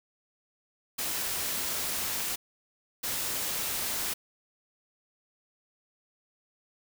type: noise bursts at uneven times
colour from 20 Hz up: white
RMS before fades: -32 dBFS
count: 2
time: 0.98-2.36 / 3.03-4.14 s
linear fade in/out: 10 ms
effects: none